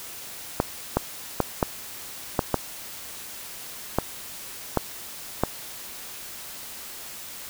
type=clicks; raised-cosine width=1 ms; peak=-5 dBFS; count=9; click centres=0.601 / 0.97 / 1.403 / 1.628 / 2.392 / 2.543 / 3.986 / 4.773 / 5.436 s; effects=white hiss -39 dBFS RMS until 7.49 s